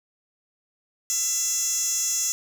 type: tone with high-pass filter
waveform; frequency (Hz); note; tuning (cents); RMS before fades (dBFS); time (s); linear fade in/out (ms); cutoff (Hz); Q
15% pulse; 673; E5; +36; -25; 1.1-2.32; 0; 6300; 3.6
effects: 7-bit